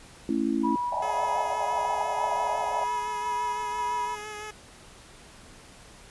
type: chord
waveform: sine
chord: A major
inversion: none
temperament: just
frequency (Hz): 220 / 275 / 330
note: A3 / C#4 / E4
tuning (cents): 0 / -14 / +2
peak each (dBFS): -29 / -27 / -28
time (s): 0.29-0.76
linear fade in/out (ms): 2
type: tone with tremolo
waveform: sine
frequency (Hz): 974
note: B5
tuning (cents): -24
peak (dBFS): -26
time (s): 0.63-4.16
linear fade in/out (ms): 20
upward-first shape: square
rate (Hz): 1.9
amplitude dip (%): 30
type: band-pass noise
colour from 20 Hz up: pink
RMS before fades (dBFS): -31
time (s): 0.92-2.84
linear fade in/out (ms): 5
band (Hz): 590 to 930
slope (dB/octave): 96
type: tone with vibrato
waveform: 10% pulse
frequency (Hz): 423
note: G#4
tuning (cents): +32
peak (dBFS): -28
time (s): 1.02-4.51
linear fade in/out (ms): 5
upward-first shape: sine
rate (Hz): 5.9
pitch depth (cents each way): 22
effects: pink hiss -50 dBFS RMS until 6.1 s + resampled to 24000 Hz